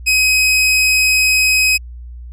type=tone; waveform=sawtooth; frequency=2530 Hz; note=D#7; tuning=28 cents sharp; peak=-7 dBFS; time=0.06-1.78 s; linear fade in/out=20 ms; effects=added 60 Hz sine -29 dBFS peak until 2.32 s + low-pass 12000 Hz 12 dB/octave

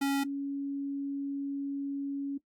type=tone pair in turn; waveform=square / sine; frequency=277.2 / 279.1 Hz; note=C#4 / C#4; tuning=0 / +12 cents; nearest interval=unison; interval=12 cents; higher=second; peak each=-27 / -31 dBFS; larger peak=first; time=0.01-0.24 / 0.24-2.38 s; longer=second; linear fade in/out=10 ms; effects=noise-tail reverb RT60 0.1 s tail -17 dB re dry + Opus 48 kbps

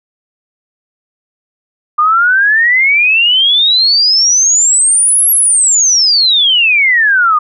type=exponential two-way sweep; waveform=sine; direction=up then down; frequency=1195 to 11470 to 1195 Hz; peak=-6 dBFS; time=1.98-7.39 s; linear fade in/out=10 ms; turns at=5.31 s; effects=none

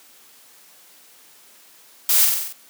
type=noise with echo; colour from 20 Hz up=blue; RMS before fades=-17 dBFS; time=2.09-2.25 s; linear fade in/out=2 ms; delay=46 ms; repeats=6; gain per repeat=-3 dB; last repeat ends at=2.526 s; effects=white hiss -50 dBFS RMS until 2.69 s + high-pass 200 Hz 12 dB/octave

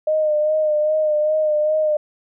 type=tone with vibrato; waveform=sine; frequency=612 Hz; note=D#5; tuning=29 cents flat; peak=-15 dBFS; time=0.07-1.97 s; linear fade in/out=5 ms; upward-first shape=sine; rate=2.5 Hz; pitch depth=32 cents each way; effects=none

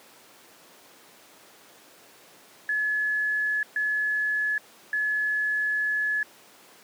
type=tone bursts at uneven times; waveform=sine; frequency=1707 Hz; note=G#6; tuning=47 cents sharp; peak=-23 dBFS; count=3; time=2.69-3.63 / 3.76-4.58 / 4.93-6.23 s; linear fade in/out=2 ms; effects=pink hiss -52 dBFS RMS until 6.83 s + high-pass 300 Hz 12 dB/octave

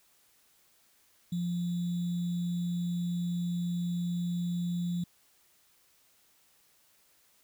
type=tone with sample-and-hold; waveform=sine; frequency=174.61 Hz; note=F3; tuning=in tune; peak=-29 dBFS; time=1.32-5.04 s; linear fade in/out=5 ms; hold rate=3675 Hz; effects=white hiss -66 dBFS RMS until 7.43 s

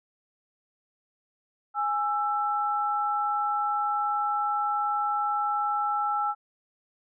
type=tone pair together; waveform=sine; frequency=828.7 / 1330 Hz; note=G#5 / E6; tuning=-4 / +15 cents; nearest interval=minor sixth; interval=819 cents; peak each=-27 dBFS; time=1.74-6.35 s; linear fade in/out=50 ms; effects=none

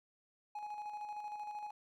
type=tone with tremolo; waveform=triangle; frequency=837 Hz; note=G#5; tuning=13 cents sharp; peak=-38 dBFS; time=0.55-1.71 s; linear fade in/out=5 ms; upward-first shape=square; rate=13 Hz; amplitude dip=40%; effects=none

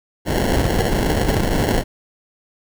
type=noise with sample-and-hold; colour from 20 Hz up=pink; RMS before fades=-18 dBFS; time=0.25-1.84 s; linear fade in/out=50 ms; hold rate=1225 Hz; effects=none

